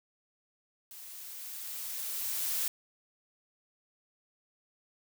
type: noise with level ramp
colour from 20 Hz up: blue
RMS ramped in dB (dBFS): -48 to -31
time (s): 0.91-2.68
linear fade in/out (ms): 2
effects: none